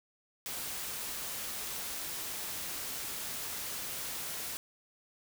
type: noise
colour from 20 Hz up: white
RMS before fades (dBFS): -39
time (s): 0.46-4.57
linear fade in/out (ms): 0
effects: none